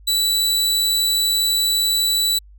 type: tone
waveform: sawtooth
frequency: 3951 Hz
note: B7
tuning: in tune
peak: -13 dBFS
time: 0.07-2.39 s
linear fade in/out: 10 ms
effects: added 50 Hz sine -42 dBFS peak until 2.58 s